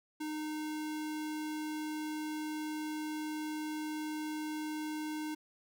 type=tone; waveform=square; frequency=306.9 Hz; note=D#4; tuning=24 cents flat; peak=-37 dBFS; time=0.2-5.35 s; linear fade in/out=10 ms; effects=none